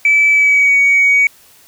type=tone with pitch glide; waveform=sine; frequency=2307 to 2249 Hz; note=D7 to C#7; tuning=-31 to +24 cents; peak=-6 dBFS; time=0.05-1.27 s; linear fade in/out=2 ms; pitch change=-45 cents; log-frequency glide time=0.3-0.74 s; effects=tanh soft clip ceiling -4 dBFS + white hiss -46 dBFS RMS until 1.67 s